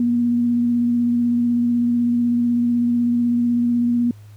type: tone with vibrato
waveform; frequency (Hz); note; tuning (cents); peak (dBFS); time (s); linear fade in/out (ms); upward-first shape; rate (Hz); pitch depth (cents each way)
sine; 239.4; A#3; +46; -15; 0-4.11; 2; square; 16; 12
effects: added 104 Hz sine -39 dBFS peak until 4.36 s + pink hiss -56 dBFS RMS until 4.36 s